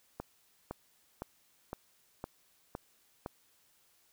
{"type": "click train", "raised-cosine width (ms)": 1, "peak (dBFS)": -24, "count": 7, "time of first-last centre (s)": [0.2, 3.261], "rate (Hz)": 1.96, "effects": ["white hiss -69 dBFS RMS until 4.12 s"]}